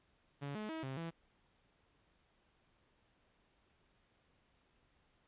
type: tone with pitch steps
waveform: sawtooth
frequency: 141.7 / 213.5 / 320.4 / 133 / 166.1 Hz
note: C#3 / G#3 / E4 / C3 / E3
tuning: +38 / +48 / -49 / +29 / +13 cents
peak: -37 dBFS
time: 0.41-1.11 s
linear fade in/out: 20 ms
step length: 140 ms
effects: pink hiss -74 dBFS RMS until 5.27 s + resampled to 8000 Hz